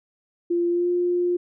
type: tone with pitch glide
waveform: sine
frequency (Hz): 345.6 to 353.3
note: F4 to F4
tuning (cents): -18 to +20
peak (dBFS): -19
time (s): 0.5-1.37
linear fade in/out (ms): 10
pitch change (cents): +38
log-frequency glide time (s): 0.69-0.89
effects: none